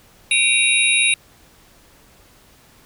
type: tone cluster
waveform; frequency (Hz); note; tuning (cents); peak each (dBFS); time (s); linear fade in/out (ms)
sine; 2320 / 2444 / 2733 / 3795 / 9770; D7 / D#7 / F7 / A#7 / D#9; -22 / -32 / -38 / +30 / -33; -20; 0.31-1.14; 2
effects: pink hiss -51 dBFS RMS until 2.85 s